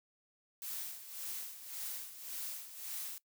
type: noise with tremolo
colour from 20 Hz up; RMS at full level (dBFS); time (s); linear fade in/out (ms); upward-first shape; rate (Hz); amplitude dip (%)
blue; -41; 0.62-3.18; 0; sine; 1.8; 70
effects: noise-tail reverb RT60 0.1 s tail -20 dB re dry